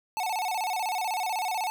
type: tone with vibrato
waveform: square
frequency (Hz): 803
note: G5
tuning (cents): +41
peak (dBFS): -28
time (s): 0.17-1.7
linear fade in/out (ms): 0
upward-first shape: square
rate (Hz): 16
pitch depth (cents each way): 150
effects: none